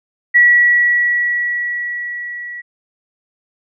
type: tone with level ramp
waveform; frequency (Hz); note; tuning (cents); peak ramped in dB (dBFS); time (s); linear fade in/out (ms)
sine; 1934; B6; -37; -5 to -26; 0.34-2.62; 20
effects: none